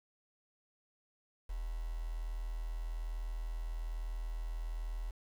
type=tone with quantisation; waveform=sine; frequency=40.58 Hz; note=E1; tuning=26 cents flat; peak=-36 dBFS; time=1.49-5.11 s; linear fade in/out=10 ms; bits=9; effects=none